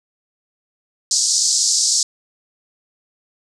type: band-pass noise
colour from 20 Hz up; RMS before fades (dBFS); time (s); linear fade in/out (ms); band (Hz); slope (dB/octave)
pink; -17; 1.11-2.03; 2; 4600 to 8100; 48
effects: none